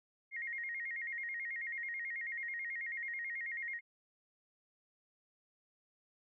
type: tone with vibrato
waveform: sine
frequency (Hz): 2000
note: B6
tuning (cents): +21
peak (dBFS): -38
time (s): 0.31-3.81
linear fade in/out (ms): 50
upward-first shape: square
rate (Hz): 9.2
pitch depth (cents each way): 110
effects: none